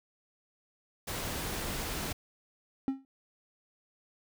pink noise, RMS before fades -36 dBFS, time 1.07-2.13 s, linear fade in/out 10 ms
triangle tone with exponential decay, 268.5 Hz, C4, 45 cents sharp, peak -22 dBFS, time 2.88-3.05 s, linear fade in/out 1 ms, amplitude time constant 36 ms
effects none

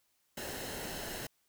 pink noise with comb filter, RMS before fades -41 dBFS, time 0.37-1.27 s, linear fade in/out 5 ms, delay 0.85 ms, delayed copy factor -0.55, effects white hiss -75 dBFS RMS until 1.48 s

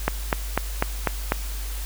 click train, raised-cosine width 0.5 ms, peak -4 dBFS, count 6, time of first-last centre 0.08-1.321 s, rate 4.03 Hz, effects added 50 Hz sine -28 dBFS peak until 1.85 s + white hiss -38 dBFS RMS until 1.85 s

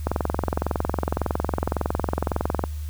click train, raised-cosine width 1 ms, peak -8 dBFS, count 57, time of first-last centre 0.07-2.639 s, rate 21.8 Hz, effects added 75 Hz sine -28 dBFS peak until 2.89 s + white hiss -49 dBFS RMS until 2.89 s

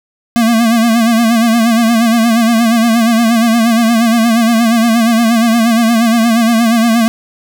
square tone with vibrato, 229.5 Hz, A#3, 27 cents flat, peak -8 dBFS, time 0.36-7.08 s, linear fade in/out 0 ms, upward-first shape sine, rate 8.5 Hz, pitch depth 69 cents each way, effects 8-bit

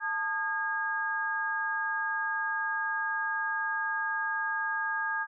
sine tone cluster, 888 / 1228 / 1632 Hz, A5 / D#6 / G#6, +16 / -23 / -31 cents, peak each -35 / -36 / -30 dBFS, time 0-5.27 s, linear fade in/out 50 ms, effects none

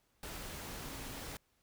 sine tone in noise, 270 Hz, C#4, 45 cents flat, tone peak -53 dBFS, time 0.84-1.22 s, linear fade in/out 2 ms, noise pink, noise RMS -45 dBFS, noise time 0.23-1.37 s, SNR -11 dB, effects pink hiss -75 dBFS RMS until 1.62 s

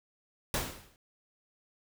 pink noise with exponential decay, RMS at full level -28 dBFS, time 0.54-0.96 s, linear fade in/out 1 ms, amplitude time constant 91 ms, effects none

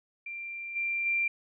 sine tone with level steps, 2369 Hz, D7, 14 cents sharp, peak -36 / -28 / -25 dBFS, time 0.26-1.28 s, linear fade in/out 5 ms, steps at 0.75 / 1.05 s, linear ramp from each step 20 ms, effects none

